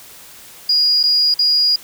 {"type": "tone with dropouts", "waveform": "sine", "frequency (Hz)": 4876, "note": "D#8", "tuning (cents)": -36, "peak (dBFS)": -11, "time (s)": [0.69, 1.76], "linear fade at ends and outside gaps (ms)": 5, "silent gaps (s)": [[1.031, 1.036], [1.342, 1.39]], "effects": ["white hiss -40 dBFS RMS until 1.83 s"]}